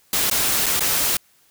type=noise with dropouts; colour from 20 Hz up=white; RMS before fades=-20 dBFS; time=0.13-1.17 s; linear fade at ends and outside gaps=2 ms; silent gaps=0.3-0.312 / 0.66-0.664 / 0.795-0.806 s; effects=white hiss -58 dBFS RMS until 1.5 s